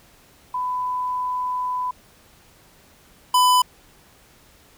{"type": "tone pair in turn", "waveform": ["sine", "square"], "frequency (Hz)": [1000, 1000], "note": ["B5", "B5"], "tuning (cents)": [21, 21], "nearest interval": "unison", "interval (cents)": 0, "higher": "neither", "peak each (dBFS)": [-22, -14], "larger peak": "second", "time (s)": [[0.54, 1.91], [3.34, 3.62]], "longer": "first", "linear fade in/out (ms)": 5, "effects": ["pink hiss -53 dBFS RMS until 4.77 s"]}